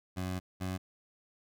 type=tone pair in turn; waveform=20% pulse; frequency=92.2 / 92.95 Hz; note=F#2 / F#2; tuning=-6 / +8 cents; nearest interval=unison; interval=14 cents; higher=second; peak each=-29 / -29 dBFS; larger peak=neither; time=0.16-0.4 / 0.6-0.78 s; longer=first; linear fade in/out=20 ms; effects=none